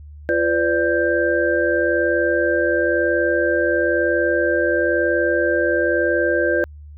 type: tone cluster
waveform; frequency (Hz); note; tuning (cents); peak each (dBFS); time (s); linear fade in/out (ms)
sine; 344.6 / 503 / 584 / 1576; F4 / B4 / D5 / G6; -23 / +32 / -10 / +9; -21; 0.29-6.64; 0
effects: added 74 Hz sine -36 dBFS peak until 6.97 s